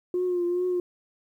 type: tone with vibrato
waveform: sine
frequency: 356.1 Hz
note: F4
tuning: 34 cents sharp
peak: -22 dBFS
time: 0.14-0.8 s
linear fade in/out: 2 ms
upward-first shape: triangle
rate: 2.4 Hz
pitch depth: 46 cents each way
effects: tanh soft clip ceiling -19 dBFS + 10-bit